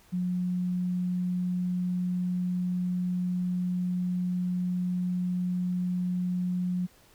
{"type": "tone", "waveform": "sine", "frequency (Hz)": 180, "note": "F#3", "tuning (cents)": -47, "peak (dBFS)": -26, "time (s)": [0.12, 6.87], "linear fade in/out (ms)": 20, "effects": ["pink hiss -59 dBFS RMS until 7.14 s"]}